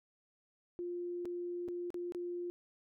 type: tone with dropouts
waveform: sine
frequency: 351.1 Hz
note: F4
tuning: 9 cents sharp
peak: -37 dBFS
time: 0.79-2.5 s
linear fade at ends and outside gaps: 0 ms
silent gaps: 1.25-1.255 / 1.68-1.686 / 1.904-1.943 / 2.122-2.148 s
effects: none